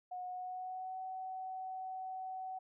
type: tone with pitch glide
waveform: sine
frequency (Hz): 728 to 752.4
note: F#5 to F#5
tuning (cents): -28 to +29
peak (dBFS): -40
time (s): 0.11-2.59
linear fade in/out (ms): 10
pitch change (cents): +57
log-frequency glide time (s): 0.26-0.98
effects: none